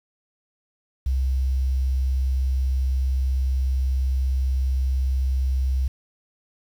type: tone with quantisation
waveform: sine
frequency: 65.41 Hz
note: C2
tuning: in tune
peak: -19 dBFS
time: 1.06-5.88 s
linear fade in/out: 5 ms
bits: 8
effects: none